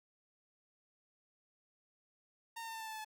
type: tone with pitch steps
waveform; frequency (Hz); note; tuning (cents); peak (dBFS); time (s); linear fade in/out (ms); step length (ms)
sawtooth; 918 / 910.1 / 902.2 / 894.4 / 886.7 / 879.1 / 871.5 / 864; A#5 / A#5 / A5 / A5 / A5 / A5 / A5 / A5; -27 / -42 / +43 / +28 / +13 / -2 / -17 / -32; -39; 2.56-3.048; 10; 61
effects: none